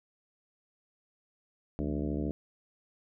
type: harmonic tone with a mistuned harmonic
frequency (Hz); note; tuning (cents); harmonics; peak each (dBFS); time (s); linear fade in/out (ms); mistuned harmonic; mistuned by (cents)
73.42; D2; 0; 1 / 2 / 3 / 4 / 5 / 6 / 7 / 8 / 9; -36 / -37 / -37 / -35 / -41 / -43 / -46 / -47 / -48; 1.79-2.31; 0; 2; +150
effects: none